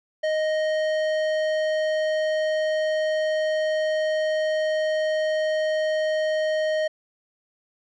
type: tone with tanh clipping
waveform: sine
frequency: 622.3 Hz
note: D#5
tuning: in tune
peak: -23 dBFS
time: 0.23-6.88 s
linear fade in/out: 10 ms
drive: 14 dB
effects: none